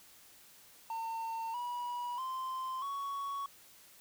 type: tone with pitch steps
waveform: triangle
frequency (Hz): 906 / 971 / 1040.7 / 1115.4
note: A#5 / B5 / C6 / C#6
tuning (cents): -50 / -30 / -10 / +10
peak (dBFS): -34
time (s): 0.9-3.46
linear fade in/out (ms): 2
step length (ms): 640
effects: white hiss -59 dBFS RMS until 4 s